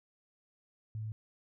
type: tone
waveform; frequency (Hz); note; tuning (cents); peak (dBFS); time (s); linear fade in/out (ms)
sine; 108.9; A2; -17; -36; 0.95-1.12; 0
effects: none